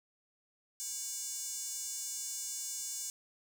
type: tone with high-pass filter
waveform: square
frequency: 321.2 Hz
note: E4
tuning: 45 cents flat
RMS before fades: -40 dBFS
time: 0.8-3.1 s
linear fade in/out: 0 ms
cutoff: 6900 Hz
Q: 3.3
effects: none